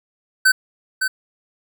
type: tone with echo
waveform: square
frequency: 1531 Hz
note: G6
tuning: 41 cents flat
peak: -11 dBFS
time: 0.45-0.52 s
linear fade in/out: 10 ms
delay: 560 ms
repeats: 1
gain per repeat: -7 dB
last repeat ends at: 1.08 s
effects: none